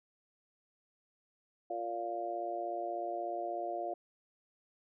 harmonic tone, 116.54 Hz, A#2, in tune, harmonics 3 / 4 / 5 / 6, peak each -42 / -47 / -41 / -37 dBFS, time 1.7-3.94 s, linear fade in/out 5 ms, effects none

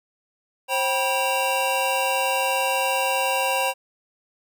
square tone cluster, 533 / 776 / 973 / 2757 Hz, C5 / G5 / B5 / F7, +32 / -18 / -26 / -23 cents, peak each -27 dBFS, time 0.68-3.74 s, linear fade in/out 50 ms, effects none

